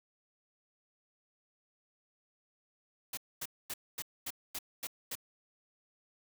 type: noise bursts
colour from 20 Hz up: white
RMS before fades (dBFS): -39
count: 8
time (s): 3.13-5.154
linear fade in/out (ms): 5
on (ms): 43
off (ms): 240
effects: none